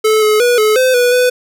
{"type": "tone with pitch steps", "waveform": "square", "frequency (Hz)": [434.3, 427, 485.9, 429.4, 514, 489.8, 498.1], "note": ["A4", "G#4", "B4", "A4", "C5", "B4", "B4"], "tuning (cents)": [-23, 48, -28, -42, -31, -14, 15], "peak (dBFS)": -9, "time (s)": [0.04, 1.3], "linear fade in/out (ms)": 10, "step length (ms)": 180, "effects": []}